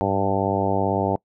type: harmonic tone with a mistuned harmonic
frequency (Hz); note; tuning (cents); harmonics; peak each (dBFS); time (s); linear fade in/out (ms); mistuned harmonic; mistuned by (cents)
98; G2; 0; 1 / 2 / 3 / 4 / 5 / 6 / 7 / 8 / 9; -28 / -28 / -28 / -28 / -28 / -28 / -28 / -28 / -28; 0.01-1.16; 0; 1; +46
effects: noise-tail reverb RT60 0.1 s tail -23 dB re dry